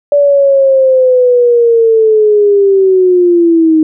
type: linear sweep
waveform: sine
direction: down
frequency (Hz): 579 to 311.1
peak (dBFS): -4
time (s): 0.12-3.83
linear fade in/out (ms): 2
effects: none